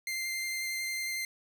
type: tone with vibrato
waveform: sawtooth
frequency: 2091 Hz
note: C7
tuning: 2 cents flat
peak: -29 dBFS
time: 0.07-1.25 s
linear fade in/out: 2 ms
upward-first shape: sine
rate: 11 Hz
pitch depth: 9 cents each way
effects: 10-bit